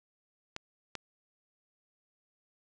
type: clicks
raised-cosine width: 0.2 ms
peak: -20 dBFS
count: 2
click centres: 0.564 / 0.953 s
effects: resampled to 22050 Hz